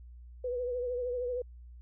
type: tone with vibrato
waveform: sine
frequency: 493.9 Hz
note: B4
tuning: in tune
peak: -31 dBFS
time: 0.44-1.42 s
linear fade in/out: 5 ms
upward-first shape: triangle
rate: 13 Hz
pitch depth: 55 cents each way
effects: added 60 Hz sine -47 dBFS peak until 1.81 s